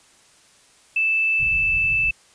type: tone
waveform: sine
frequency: 2637 Hz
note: E7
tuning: in tune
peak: -17 dBFS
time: 0.96-2.11 s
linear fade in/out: 5 ms
type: low-pass noise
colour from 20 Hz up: pink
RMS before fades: -34 dBFS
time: 1.39-2.12 s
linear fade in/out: 10 ms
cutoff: 160 Hz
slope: 48 dB/octave
effects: white hiss -54 dBFS RMS until 2.34 s + resampled to 22050 Hz